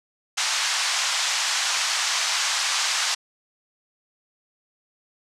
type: band-pass noise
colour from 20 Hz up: white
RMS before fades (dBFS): -24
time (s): 0.37-3.15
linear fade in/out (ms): 10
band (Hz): 810 to 6900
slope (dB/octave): 24
effects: low-pass 12000 Hz 12 dB/octave